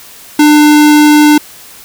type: tone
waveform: square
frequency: 299 Hz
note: D4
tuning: 31 cents sharp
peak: -3 dBFS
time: 0.39-1.38 s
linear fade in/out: 5 ms
effects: white hiss -34 dBFS RMS until 1.84 s